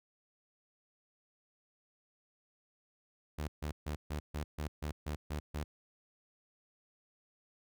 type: tone bursts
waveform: sawtooth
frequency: 75.1 Hz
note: D2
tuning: 39 cents sharp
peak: -32 dBFS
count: 10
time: 3.38-5.64 s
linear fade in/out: 10 ms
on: 100 ms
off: 140 ms
effects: none